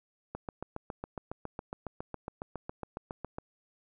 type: click train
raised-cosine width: 1 ms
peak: -23 dBFS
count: 23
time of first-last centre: 0.35-3.384 s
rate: 7.25 Hz
effects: none